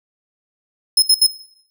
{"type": "tone bursts", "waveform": "sawtooth", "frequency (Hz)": 5160, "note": "E8", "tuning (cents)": -38, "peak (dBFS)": -6, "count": 3, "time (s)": [0.97, 1.267], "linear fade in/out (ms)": 5, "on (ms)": 53, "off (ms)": 69, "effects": ["noise-tail reverb RT60 0.7 s tail -17 dB re dry"]}